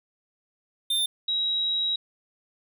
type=tone pair in turn; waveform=square / sine; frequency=3599 / 3843 Hz; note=A7 / B7; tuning=+38 / -48 cents; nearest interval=minor second; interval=114 cents; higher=second; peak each=-23 dBFS; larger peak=neither; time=0.9-1.06 / 1.28-1.96 s; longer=second; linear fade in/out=5 ms; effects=none